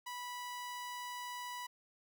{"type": "tone", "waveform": "sawtooth", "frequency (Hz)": 983, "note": "B5", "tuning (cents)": -8, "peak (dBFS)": -38, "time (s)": [0.06, 1.67], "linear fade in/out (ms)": 10, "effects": []}